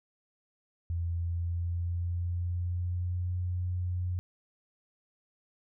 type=tone with pitch glide; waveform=sine; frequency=85 to 89.74 Hz; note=F2 to F2; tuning=-46 to +48 cents; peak=-29 dBFS; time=0.9-4.19 s; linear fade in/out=0 ms; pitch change=+94 cents; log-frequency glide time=1.1-3.38 s; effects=none